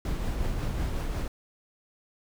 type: noise with tremolo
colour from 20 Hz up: brown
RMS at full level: -28 dBFS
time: 0.05-1.28 s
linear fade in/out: 2 ms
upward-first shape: triangle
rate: 5.5 Hz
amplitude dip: 35%
effects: none

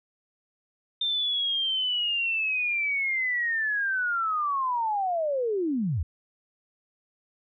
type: linear sweep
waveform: sine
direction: down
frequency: 3607 to 65.1 Hz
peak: -24 dBFS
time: 1.01-6.03 s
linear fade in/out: 5 ms
effects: none

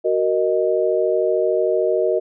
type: chord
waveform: sine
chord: D# minor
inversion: first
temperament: just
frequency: 373.4 / 466.7 / 622.3 Hz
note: F#4 / A#4 / D#5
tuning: +16 / +2 / 0 cents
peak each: -20 dBFS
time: 0.04-2.2 s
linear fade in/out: 20 ms
effects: none

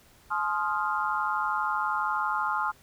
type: chord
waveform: sine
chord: F minor seventh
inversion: first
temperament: equal with one note detuned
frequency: 852.5 / 1046.5 / 1244.5 / 1396.9 Hz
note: Ab5 / C6 / Eb6 / F6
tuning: +45 / 0 / 0 / 0 cents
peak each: -31 dBFS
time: 0.3-2.72 s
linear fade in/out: 20 ms
effects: pink hiss -58 dBFS RMS until 2.82 s

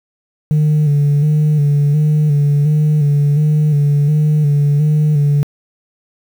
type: tone with vibrato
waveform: sine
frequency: 148.2 Hz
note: D3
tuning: 16 cents sharp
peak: -7 dBFS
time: 0.51-5.43 s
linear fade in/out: 0 ms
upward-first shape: square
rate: 1.4 Hz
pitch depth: 42 cents each way
effects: tanh soft clip ceiling -8 dBFS + 7-bit

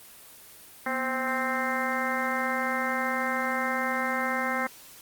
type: harmonic tone with a mistuned harmonic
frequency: 261.6 Hz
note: C4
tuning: in tune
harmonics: 1 / 2 / 3 / 4 / 5 / 6 / 7 / 8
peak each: -34 / -34 / -34 / -34 / -34 / -34 / -34 / -34 dBFS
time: 0.86-4.67 s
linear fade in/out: 5 ms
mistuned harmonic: 1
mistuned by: -120 cents
effects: white hiss -49 dBFS RMS until 5.01 s + Opus 24 kbps

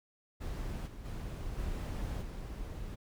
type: noise with level steps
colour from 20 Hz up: brown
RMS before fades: -38 / -46 / -40 / -37 / -42 dBFS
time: 0.4-2.96 s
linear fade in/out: 20 ms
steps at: 0.86 / 1.04 / 1.57 / 2.21 s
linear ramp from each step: 20 ms
effects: none

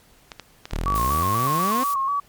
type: clicks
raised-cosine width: 0.2 ms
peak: -17 dBFS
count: 5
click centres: 0.318 / 0.397 / 0.655 / 0.71 / 0.758 s
type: exponential sweep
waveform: sawtooth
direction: up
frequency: 34.65 to 270 Hz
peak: -20 dBFS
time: 0.72-1.84 s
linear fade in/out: 10 ms
type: tone with vibrato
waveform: sine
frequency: 1108.7 Hz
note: C#6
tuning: in tune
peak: -20 dBFS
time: 0.86-2.2 s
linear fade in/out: 5 ms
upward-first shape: square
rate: 4.1 Hz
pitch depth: 47 cents each way
type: noise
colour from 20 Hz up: blue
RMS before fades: -33 dBFS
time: 0.95-1.94 s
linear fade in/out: 2 ms
effects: pink hiss -55 dBFS RMS until 2.28 s + MP3 96 kbps

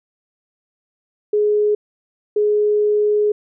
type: tone pair in turn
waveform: sine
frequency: 418.9 / 418.9 Hz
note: G#4 / G#4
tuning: +15 / +15 cents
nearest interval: unison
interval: 0 cents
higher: neither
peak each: -13 dBFS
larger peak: neither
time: 1.33-1.75 / 2.36-3.32 s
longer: second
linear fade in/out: 5 ms
effects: none

